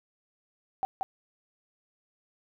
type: tone with echo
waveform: sine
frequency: 768 Hz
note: G5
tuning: 36 cents flat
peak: -25 dBFS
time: 0.83-0.85 s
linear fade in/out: 0 ms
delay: 180 ms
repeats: 1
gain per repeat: -2 dB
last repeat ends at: 1.03 s
effects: none